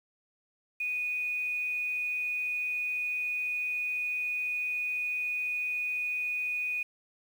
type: tone with amplitude modulation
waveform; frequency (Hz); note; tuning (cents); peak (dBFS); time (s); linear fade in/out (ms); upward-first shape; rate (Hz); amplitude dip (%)
sine; 2476; D#7; -9; -28; 0.8-6.83; 5; sine; 154; 25
effects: 9-bit